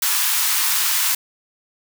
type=high-pass noise; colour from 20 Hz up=white; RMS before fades=-19 dBFS; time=0.02-1.15 s; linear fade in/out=5 ms; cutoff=870 Hz; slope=48 dB/octave; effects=none